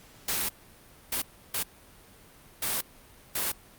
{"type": "noise bursts at uneven times", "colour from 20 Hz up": "white", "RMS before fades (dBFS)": -29, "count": 5, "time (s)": [[0.28, 0.49], [1.12, 1.22], [1.54, 1.63], [2.62, 2.81], [3.35, 3.52]], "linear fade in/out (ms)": 5, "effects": ["pink hiss -54 dBFS RMS until 3.78 s", "Opus 48 kbps"]}